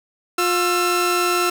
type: tone pair together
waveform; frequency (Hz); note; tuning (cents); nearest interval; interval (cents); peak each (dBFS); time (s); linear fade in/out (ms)
sawtooth; 354.7 / 1339; F4 / E6; +27 / +27; octave + major seventh; 2300; -16; 0.38-1.5; 5
effects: none